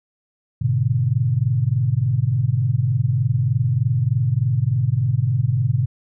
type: chord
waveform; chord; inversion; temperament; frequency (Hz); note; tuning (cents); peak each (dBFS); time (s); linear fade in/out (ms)
sine; G# diminished; none; equal; 103.83 / 123.47 / 146.83; G#2 / B2 / D3; 0 / 0 / 0; -22 / -18 / -23; 0.61-5.86; 10
effects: none